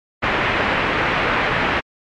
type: low-pass noise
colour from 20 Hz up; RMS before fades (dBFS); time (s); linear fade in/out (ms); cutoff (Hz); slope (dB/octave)
white; -19; 0.22-1.81; 20; 2400; 24
effects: MP3 64 kbps